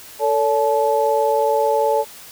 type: tone cluster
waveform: sine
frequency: 445.4 / 568 / 864 Hz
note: A4 / C#5 / A5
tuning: +21 / +42 / -32 cents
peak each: -19 dBFS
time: 0.19-2.05 s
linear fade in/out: 50 ms
effects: white hiss -40 dBFS RMS until 2.31 s

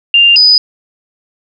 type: tone pair in turn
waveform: sine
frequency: 2794 / 4978 Hz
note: F7 / D#8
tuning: 0 / 0 cents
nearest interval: minor seventh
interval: 1000 cents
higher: second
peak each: -3 dBFS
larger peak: neither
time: 0.14-0.36 / 0.36-0.58 s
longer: neither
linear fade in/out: 2 ms
effects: none

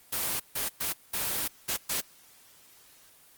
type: noise bursts at uneven times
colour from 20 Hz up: white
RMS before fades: -30 dBFS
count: 6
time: 0.12-0.4 / 0.55-0.69 / 0.8-0.93 / 1.13-1.48 / 1.68-1.77 / 1.89-2.01 s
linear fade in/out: 10 ms
effects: white hiss -57 dBFS RMS until 3.37 s + Opus 24 kbps

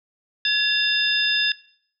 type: tone cluster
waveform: sine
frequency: 1696 / 2742 / 3583 / 5040 Hz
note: G#6 / F7 / A7 / D#8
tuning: +36 / -32 / +31 / +21 cents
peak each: -24 / -25 / -22 / -25 dBFS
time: 0.45-1.52 s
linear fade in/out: 2 ms
effects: noise-tail reverb RT60 0.6 s tail -20 dB re dry

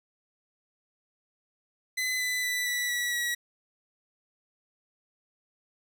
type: tone with pitch steps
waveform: sawtooth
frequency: 2020 / 2000 / 1980.7 / 1961.4 / 1942.2 / 1923.2 Hz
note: B6 / B6 / B6 / B6 / B6 / B6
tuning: +39 / +21 / +5 / -12 / -29 / -46 cents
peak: -24 dBFS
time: 1.97-3.35 s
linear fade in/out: 10 ms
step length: 230 ms
effects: none

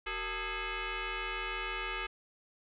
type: tone with frequency modulation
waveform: sine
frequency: 466.2 Hz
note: A#4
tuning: in tune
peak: -34 dBFS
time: 0.06-2.07 s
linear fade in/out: 10 ms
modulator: 423 Hz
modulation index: 6.1
effects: none

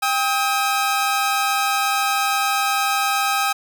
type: tone pair together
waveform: sawtooth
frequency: 795.2 / 1274 Hz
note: G5 / D#6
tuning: +25 / +41 cents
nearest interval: minor sixth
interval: 816 cents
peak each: -17 dBFS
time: 0.02-3.53 s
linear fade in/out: 10 ms
effects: none

